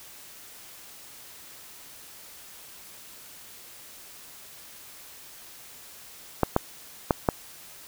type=clicks; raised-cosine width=1 ms; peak=-5 dBFS; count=4; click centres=6.433 / 6.564 / 7.108 / 7.288 s; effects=white hiss -47 dBFS RMS until 7.87 s